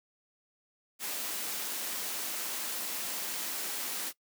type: high-pass noise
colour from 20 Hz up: white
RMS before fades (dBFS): -36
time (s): 0.99-4.13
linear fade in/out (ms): 50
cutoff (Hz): 190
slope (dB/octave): 24
effects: noise-tail reverb RT60 0.1 s tail -21 dB re dry